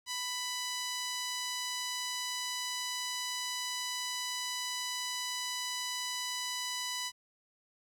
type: tone with band-pass filter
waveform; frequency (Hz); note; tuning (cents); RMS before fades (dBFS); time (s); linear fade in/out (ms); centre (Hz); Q
sawtooth; 993; B5; +9; -37; 0.06-7.12; 50; 5500; 1
effects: 11-bit